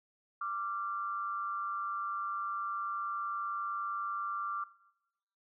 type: tone pair together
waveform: sine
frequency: 1175.3 / 1375 Hz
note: D6 / F6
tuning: +1 / -27 cents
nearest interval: minor third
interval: 272 cents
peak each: -35 / -39 dBFS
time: 0.41-4.64 s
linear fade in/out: 5 ms
effects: noise-tail reverb RT60 0.9 s tail -19 dB re dry